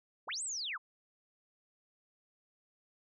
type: linear two-way sweep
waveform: sine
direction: up then down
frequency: 187.2 to 8500 to 908 Hz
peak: -36 dBFS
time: 0.27-0.78 s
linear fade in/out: 20 ms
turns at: 0.43 s
effects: none